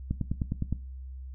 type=click train; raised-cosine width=5 ms; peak=-16 dBFS; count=7; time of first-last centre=0.11-0.726 s; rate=9.74 Hz; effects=noise-tail reverb RT60 0.3 s tail -17 dB re dry + added 65 Hz sine -38 dBFS peak until 1.34 s